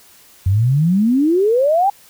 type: exponential sweep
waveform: sine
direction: up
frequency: 89.8 to 824 Hz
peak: -11 dBFS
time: 0.46-1.9 s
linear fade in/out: 5 ms
effects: white hiss -47 dBFS RMS until 2.09 s